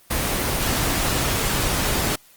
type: noise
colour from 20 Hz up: pink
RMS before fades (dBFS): -22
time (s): 0.1-2.16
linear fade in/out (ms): 10
effects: white hiss -53 dBFS RMS until 2.36 s + Opus 24 kbps